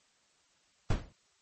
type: noise with exponential decay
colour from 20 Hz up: brown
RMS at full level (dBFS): -24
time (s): 0.9-1.13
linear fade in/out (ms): 5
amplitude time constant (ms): 49
effects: white hiss -69 dBFS RMS until 1.41 s + MP3 32 kbps